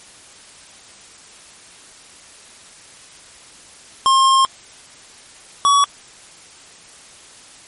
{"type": "tone pair in turn", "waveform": "square", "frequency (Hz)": [1067, 1130.4], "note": ["C6", "C#6"], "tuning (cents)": [34, 34], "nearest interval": "minor second", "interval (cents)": 100, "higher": "second", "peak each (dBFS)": -11, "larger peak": "neither", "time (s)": [[4.06, 4.45], [5.65, 5.84]], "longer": "first", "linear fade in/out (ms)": 0, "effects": ["white hiss -43 dBFS RMS until 7.67 s", "MP3 48 kbps"]}